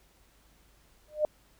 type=tone with exponential growth; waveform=sine; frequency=606 Hz; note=D#5; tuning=46 cents flat; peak=-19 dBFS; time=1.08-1.25 s; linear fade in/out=1 ms; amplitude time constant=35 ms; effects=added 50 Hz sine -64 dBFS peak until 1.59 s + pink hiss -64 dBFS RMS until 1.59 s